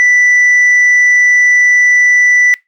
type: tone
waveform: sine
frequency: 1975.5 Hz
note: B6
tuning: in tune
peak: -3 dBFS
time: 0-2.54 s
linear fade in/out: 0 ms
effects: noise-tail reverb RT60 0.2 s tail -24 dB re dry + tanh soft clip ceiling -4 dBFS